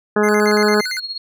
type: harmonic tone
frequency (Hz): 210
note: G#3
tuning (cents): +19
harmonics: 1 / 2 / 3 / 4 / 5 / 6 / 7 / 8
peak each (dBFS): -18 / -15 / -24 / -25 / -27 / -24 / -26 / -25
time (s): 0.16-0.81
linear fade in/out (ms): 5
type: tone with vibrato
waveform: square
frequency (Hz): 1764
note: A6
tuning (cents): +4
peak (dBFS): -24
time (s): 0.23-1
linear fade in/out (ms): 10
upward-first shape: square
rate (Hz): 8.8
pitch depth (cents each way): 290
type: tone with tremolo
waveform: sine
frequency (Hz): 4294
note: C8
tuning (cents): +44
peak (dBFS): -21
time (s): 0.47-1.18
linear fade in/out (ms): 5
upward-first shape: triangle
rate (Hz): 16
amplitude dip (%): 80
effects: none